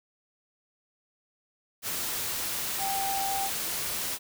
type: tone in noise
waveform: sine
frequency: 783 Hz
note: G5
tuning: 2 cents flat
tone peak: -29 dBFS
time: 2.78-3.5 s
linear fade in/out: 50 ms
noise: white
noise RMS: -32 dBFS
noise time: 1.82-4.19 s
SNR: 0 dB
effects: none